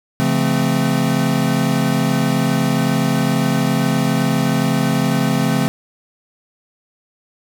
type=tone cluster; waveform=square; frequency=138.2 / 170.1 / 217.6 / 259.9 Hz; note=C#3 / F3 / A3 / C4; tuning=-5 / -45 / -19 / -11 cents; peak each=-21 dBFS; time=0.2-5.68 s; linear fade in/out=0 ms; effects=none